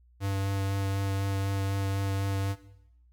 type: tone with vibrato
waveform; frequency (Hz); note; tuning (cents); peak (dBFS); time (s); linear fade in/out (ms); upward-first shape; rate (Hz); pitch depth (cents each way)
square; 98; G2; 0; -28; 0.2-2.56; 50; sine; 4; 11
effects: noise-tail reverb RT60 0.8 s tail -17 dB re dry + added 60 Hz sine -57 dBFS peak until 3.12 s